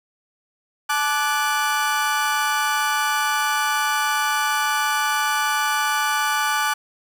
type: chord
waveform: 35% pulse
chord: D major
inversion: second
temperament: equal with one note detuned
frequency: 862.9 / 1174.7 / 1480 Hz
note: A5 / D6 / F#6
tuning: -34 / 0 / 0 cents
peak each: -22 dBFS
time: 0.89-6.74 s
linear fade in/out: 10 ms
effects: 9-bit